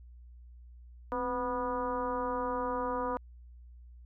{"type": "tone with frequency modulation", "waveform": "sine", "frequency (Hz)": 740, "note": "F#5", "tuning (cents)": 0, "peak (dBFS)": -30, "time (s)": [1.12, 3.17], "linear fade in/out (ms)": 0, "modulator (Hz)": 240, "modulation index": 2, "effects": ["added 60 Hz sine -49 dBFS peak until 4.05 s"]}